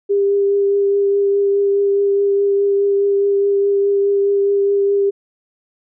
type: tone with vibrato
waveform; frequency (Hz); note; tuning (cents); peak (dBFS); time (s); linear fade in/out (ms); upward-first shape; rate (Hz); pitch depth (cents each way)
sine; 399.9; G4; +35; -12; 0.09-5.11; 20; triangle; 4.8; 14
effects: none